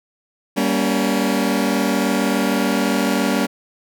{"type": "chord", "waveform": "sawtooth", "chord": "G diminished", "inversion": "none", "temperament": "just", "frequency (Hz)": [196, 235.2, 282.2], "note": ["G3", "Bb3", "Db4"], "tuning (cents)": [0, 16, 31], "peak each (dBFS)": -17, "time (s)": [0.56, 3.47], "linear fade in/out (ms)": 20, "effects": []}